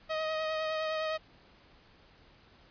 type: tone with vibrato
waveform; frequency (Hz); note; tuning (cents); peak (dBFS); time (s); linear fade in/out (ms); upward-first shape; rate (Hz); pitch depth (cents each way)
sawtooth; 629; D#5; +19; -27; 0.09-1.18; 20; triangle; 9.8; 22
effects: pink hiss -60 dBFS RMS until 2.7 s + resampled to 11025 Hz